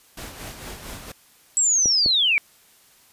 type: noise with tremolo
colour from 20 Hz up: pink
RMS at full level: -35 dBFS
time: 0.17-1.12 s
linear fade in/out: 5 ms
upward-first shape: sine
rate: 4.4 Hz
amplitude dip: 50%
type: linear sweep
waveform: sine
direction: down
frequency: 7830 to 2222 Hz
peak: -16 dBFS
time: 1.57-2.38 s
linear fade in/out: 0 ms
type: clicks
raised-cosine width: 2 ms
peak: -16 dBFS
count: 2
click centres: 1.858 / 2.061 s
effects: white hiss -55 dBFS RMS until 3.12 s + resampled to 32000 Hz